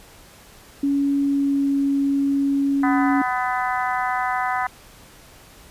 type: tone with pitch glide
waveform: sine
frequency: 280.6 to 278.3 Hz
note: C#4 to C#4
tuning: +21 to +7 cents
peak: -17 dBFS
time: 0.83-3.22 s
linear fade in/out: 5 ms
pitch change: -14 cents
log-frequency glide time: 1.21-1.68 s
type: harmonic tone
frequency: 250.7 Hz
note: B3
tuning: 26 cents sharp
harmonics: 3 / 4 / 5 / 6 / 7 / 8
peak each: -24 / -26 / -28 / -30 / -31 / -32 dBFS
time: 2.83-4.67 s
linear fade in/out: 5 ms
effects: pink hiss -47 dBFS RMS until 5.7 s + resampled to 32000 Hz